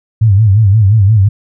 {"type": "tone with vibrato", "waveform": "sine", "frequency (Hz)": 103.83, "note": "G#2", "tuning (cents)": 0, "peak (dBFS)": -4, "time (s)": [0.21, 1.29], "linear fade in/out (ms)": 10, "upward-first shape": "sine", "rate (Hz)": 5.7, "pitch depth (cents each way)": 150, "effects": []}